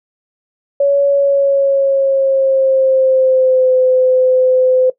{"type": "tone with pitch glide", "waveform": "sine", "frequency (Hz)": [562, 512.4], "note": ["C#5", "C5"], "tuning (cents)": [24, -36], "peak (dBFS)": -8, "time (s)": [0.8, 4.9], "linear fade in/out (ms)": 5, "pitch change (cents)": -160, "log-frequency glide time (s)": [1.11, 3.73], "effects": ["noise-tail reverb RT60 0.1 s tail -17 dB re dry"]}